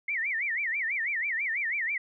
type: tone with vibrato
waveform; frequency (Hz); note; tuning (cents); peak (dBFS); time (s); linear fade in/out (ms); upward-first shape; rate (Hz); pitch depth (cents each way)
sine; 2054; C7; -33; -27; 0.08-1.98; 5; sine; 6.1; 250
effects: none